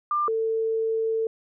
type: tone pair in turn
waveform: sine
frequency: 1193 / 446.9 Hz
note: D6 / A4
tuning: +27 / +27 cents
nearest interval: octave + perfect fourth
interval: 1700 cents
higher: first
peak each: -21 / -22 dBFS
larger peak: first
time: 0.11-0.28 / 0.28-1.27 s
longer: second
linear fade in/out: 2 ms
effects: none